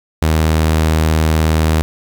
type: tone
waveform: sawtooth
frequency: 79 Hz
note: D#2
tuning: 27 cents sharp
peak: -7 dBFS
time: 0.22-1.82 s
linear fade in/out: 0 ms
effects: 7-bit